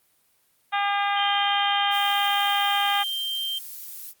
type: harmonic tone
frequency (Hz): 403.6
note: G#4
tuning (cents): -49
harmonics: 2 / 3 / 4 / 5 / 6 / 7 / 8 / 9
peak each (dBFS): -24 / -28 / -30 / -32 / -34 / -35 / -36 / -37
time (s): 0.72-3.04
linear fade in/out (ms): 20
type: tone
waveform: sine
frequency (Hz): 3150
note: G7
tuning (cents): +8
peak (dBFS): -26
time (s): 1.16-3.59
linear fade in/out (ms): 10
type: noise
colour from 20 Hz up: violet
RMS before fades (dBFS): -38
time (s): 1.9-4.14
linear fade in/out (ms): 50
effects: white hiss -65 dBFS RMS until 4.2 s + Opus 32 kbps